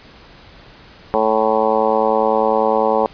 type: harmonic tone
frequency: 110 Hz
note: A2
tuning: in tune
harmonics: 2 / 3 / 4 / 5 / 6 / 7 / 8 / 9 / 10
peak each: -25 / -28 / -19 / -18 / -28 / -20 / -22 / -23 / -28 dBFS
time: 1.14-3.06 s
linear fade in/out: 0 ms
effects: pink hiss -43 dBFS RMS until 3.13 s + resampled to 11025 Hz